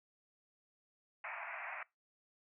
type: band-pass noise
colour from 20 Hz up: white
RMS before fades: -45 dBFS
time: 1.24-1.83 s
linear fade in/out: 2 ms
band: 620 to 2500 Hz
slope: 96 dB/octave
effects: noise-tail reverb RT60 0.2 s tail -22 dB re dry